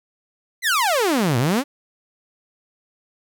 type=exponential two-way sweep; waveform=sawtooth; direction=down then up; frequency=2100 to 113.1 to 300 Hz; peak=-13 dBFS; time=0.62-1.64 s; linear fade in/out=50 ms; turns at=1.38 s; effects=none